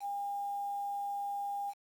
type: tone with quantisation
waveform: sine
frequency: 806 Hz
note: G5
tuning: 48 cents sharp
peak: -34 dBFS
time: 0-1.74 s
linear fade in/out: 50 ms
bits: 9
effects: AAC 64 kbps